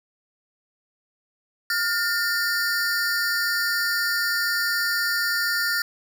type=tone cluster; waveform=square; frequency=1413 / 1808 / 4679 Hz; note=F6 / A6 / D8; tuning=+20 / +47 / -7 cents; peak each=-26 / -26 / -29 dBFS; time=1.7-5.82 s; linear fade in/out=2 ms; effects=none